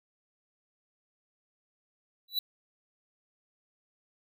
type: tone with exponential growth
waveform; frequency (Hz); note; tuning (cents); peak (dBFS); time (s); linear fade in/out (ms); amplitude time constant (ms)
square; 3951; B7; 0; -24; 2.28-2.39; 5; 23
effects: none